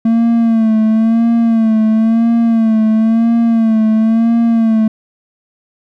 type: tone with vibrato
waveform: triangle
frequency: 225.2 Hz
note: A3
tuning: 40 cents sharp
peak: -6 dBFS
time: 0.05-4.88 s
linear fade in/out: 5 ms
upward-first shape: sine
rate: 0.98 Hz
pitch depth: 53 cents each way
effects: none